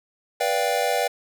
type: chord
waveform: square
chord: G dominant seventh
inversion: first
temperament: equal with one note detuned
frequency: 490.2 / 587.3 / 698.5 / 784 Hz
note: B4 / D5 / F5 / G5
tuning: -13 / 0 / 0 / 0 cents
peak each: -27 dBFS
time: 0.4-1.08 s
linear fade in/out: 10 ms
effects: none